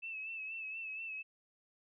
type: tone with vibrato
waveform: sine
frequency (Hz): 2621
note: E7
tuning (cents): -11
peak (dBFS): -40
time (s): 0.02-1.23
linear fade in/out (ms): 20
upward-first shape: sine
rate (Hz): 4.2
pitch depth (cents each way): 47
effects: none